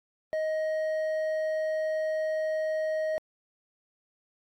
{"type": "tone with hard clipping", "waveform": "sine", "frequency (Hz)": 627, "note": "D#5", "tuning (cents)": 13, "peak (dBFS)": -28, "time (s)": [0.33, 3.18], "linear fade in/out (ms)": 0, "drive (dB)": 5, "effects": ["AAC 64 kbps"]}